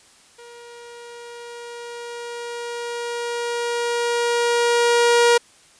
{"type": "tone with level ramp", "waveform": "sawtooth", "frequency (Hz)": 474.8, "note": "A#4", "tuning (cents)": 32, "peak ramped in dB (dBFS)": [-37, -8], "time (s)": [0.38, 5.38], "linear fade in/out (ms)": 10, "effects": ["white hiss -52 dBFS RMS until 5.79 s", "resampled to 22050 Hz"]}